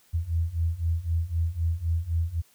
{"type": "beating tone pair", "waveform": "sine", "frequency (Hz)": [81, 84.9], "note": ["E2", "F2"], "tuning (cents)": [-30, -48], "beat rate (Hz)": 3.9, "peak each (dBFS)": [-28, -26], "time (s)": [0.13, 2.42], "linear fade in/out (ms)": 20, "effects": ["white hiss -61 dBFS RMS until 2.54 s"]}